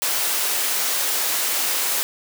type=high-pass noise; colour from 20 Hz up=white; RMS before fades=-22 dBFS; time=0.02-2.03 s; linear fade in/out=0 ms; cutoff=400 Hz; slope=12 dB/octave; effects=none